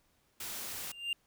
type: noise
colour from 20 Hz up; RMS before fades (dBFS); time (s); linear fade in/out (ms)
white; -41; 0.4-0.92; 5
type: tone with exponential growth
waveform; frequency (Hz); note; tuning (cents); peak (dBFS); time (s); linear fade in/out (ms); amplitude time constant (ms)
triangle; 2794; F7; 0; -27; 0.78-1.13; 2; 74
effects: pink hiss -72 dBFS RMS until 1.26 s